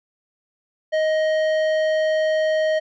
triangle tone with tanh clipping, 626 Hz, D#5, 10 cents sharp, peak -19 dBFS, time 0.92-2.8 s, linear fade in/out 20 ms, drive 16 dB, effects none

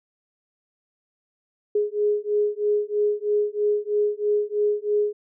sine beating tone pair, 415.3 / 418.4 Hz, G#4 / G#4, 0 / +13 cents, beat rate 3.1 Hz, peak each -23 dBFS, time 1.75-5.13 s, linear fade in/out 5 ms, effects none

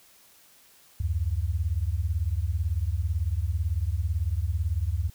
sine beating tone pair, 73 / 91 Hz, D2 / F#2, -10 / -28 cents, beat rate 18 Hz, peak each -27 dBFS, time 1-5.1 s, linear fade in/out 5 ms, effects white hiss -57 dBFS RMS until 5.14 s

